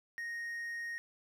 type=tone; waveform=triangle; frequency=1864.7 Hz; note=A#6; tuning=in tune; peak=-36 dBFS; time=0.18-0.98 s; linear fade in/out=0 ms; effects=none

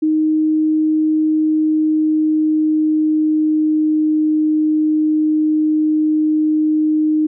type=tone with pitch glide; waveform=sine; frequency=311.1 to 308.4 Hz; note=D#4 to D#4; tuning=0 to -15 cents; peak=-12 dBFS; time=0.02-7.27 s; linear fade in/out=10 ms; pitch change=-15 cents; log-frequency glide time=1.24-4.3 s; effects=none

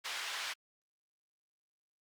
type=band-pass noise; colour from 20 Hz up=white; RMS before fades=-40 dBFS; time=0.04-0.54 s; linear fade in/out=20 ms; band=990 to 3700 Hz; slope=12 dB/octave; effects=Opus 48 kbps

